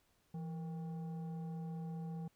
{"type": "tone with frequency modulation", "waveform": "sine", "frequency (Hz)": 166.5, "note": "E3", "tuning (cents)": 18, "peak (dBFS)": -39, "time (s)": [0.34, 2.28], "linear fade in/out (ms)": 5, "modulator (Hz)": 631, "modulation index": 0.34, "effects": ["tanh soft clip ceiling -37 dBFS", "pink hiss -75 dBFS RMS until 2.35 s"]}